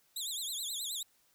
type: tone with vibrato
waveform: 20% pulse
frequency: 3683 Hz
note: A#7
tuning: 22 cents flat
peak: -30 dBFS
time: 0.16-1.03 s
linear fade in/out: 5 ms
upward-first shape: triangle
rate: 9.4 Hz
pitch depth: 230 cents each way
effects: white hiss -70 dBFS RMS until 1.34 s